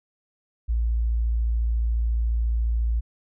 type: tone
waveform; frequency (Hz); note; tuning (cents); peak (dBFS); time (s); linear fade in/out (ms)
sine; 57.1; A#1; -35; -20; 0.68-3.01; 20
effects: none